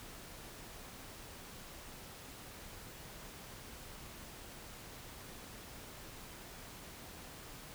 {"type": "silence", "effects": ["pink hiss -51 dBFS RMS until 7.74 s"]}